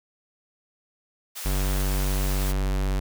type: high-pass noise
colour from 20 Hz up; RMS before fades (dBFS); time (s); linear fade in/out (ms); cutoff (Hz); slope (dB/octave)
white; -35; 1.35-2.53; 20; 680; 12
type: tone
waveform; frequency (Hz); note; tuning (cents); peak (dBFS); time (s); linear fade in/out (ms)
square; 48.01; G1; -35; -23; 1.45-3; 10
effects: none